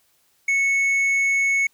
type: tone with tanh clipping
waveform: triangle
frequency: 2206 Hz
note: C#7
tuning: 9 cents flat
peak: -18 dBFS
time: 0.48-1.67 s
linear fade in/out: 5 ms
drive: 9 dB
effects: white hiss -63 dBFS RMS until 1.73 s